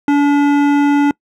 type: tone with hard clipping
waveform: sine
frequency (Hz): 287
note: D4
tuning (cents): -40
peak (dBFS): -11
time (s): 0.08-1.11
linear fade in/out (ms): 2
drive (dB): 14
effects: noise-tail reverb RT60 0.1 s tail -25 dB re dry